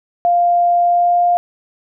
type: tone with pitch glide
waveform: sine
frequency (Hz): 698.5 to 703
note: F5 to F5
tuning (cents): 0 to +11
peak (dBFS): -10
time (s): 0.25-1.37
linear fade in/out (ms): 0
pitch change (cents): +11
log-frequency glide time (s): 0.83-1.24
effects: none